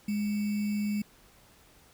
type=tone with sample-and-hold; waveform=sine; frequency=207.7 Hz; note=G#3; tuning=in tune; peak=-27 dBFS; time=0.08-1.02 s; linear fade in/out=5 ms; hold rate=2450 Hz; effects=pink hiss -59 dBFS RMS until 1.93 s